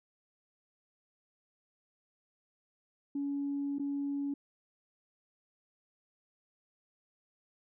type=tone with dropouts; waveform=sine; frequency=282.1 Hz; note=C#4; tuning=30 cents sharp; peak=-31 dBFS; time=3.15-4.34 s; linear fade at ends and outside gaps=5 ms; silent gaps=3.785-3.795 s; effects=tanh soft clip ceiling -27 dBFS